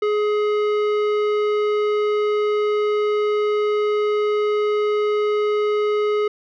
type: tone with tanh clipping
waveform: sine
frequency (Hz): 420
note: G#4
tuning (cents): +19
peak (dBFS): -19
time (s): 0.02-6.28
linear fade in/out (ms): 5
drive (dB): 14
effects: none